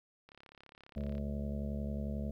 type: click train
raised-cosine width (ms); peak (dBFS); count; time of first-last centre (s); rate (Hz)
0.3; -39; 32; 0.29-1.181; 34.8
type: harmonic tone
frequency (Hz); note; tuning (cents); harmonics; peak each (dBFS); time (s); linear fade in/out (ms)
71.2; C#2; +47; 1 / 2 / 3 / 5 / 6 / 7 / 8 / 9; -38 / -43 / -39 / -55 / -55 / -51 / -50 / -50; 0.96-2.31; 5
effects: 12-bit